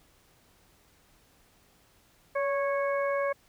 harmonic tone with a mistuned harmonic, 551 Hz, C#5, 11 cents flat, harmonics 1 / 2 / 3 / 4, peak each -27 / -33 / -37 / -39 dBFS, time 2.35-3.33 s, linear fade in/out 10 ms, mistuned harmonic 1, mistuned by +36 cents, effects pink hiss -63 dBFS RMS until 3.48 s

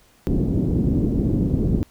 white low-pass noise, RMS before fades -20 dBFS, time 0.27-1.83 s, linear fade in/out 0 ms, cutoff 310 Hz, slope 24 dB/octave, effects pink hiss -56 dBFS RMS until 1.9 s

